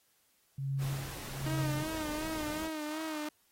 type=tone with tremolo; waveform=sine; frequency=136.8 Hz; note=C#3; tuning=23 cents flat; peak=-30 dBFS; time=0.58-1.84 s; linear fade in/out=5 ms; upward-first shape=sine; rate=1.2 Hz; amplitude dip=100%
type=noise; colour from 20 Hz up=pink; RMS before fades=-44 dBFS; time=0.78-2.7 s; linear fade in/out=50 ms
type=tone with vibrato; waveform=sawtooth; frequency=309.7 Hz; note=D#4; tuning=8 cents flat; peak=-32 dBFS; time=1.46-3.29 s; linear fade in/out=5 ms; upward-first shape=sine; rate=2.7 Hz; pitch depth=54 cents each way
effects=white hiss -71 dBFS RMS until 3.51 s + AAC 48 kbps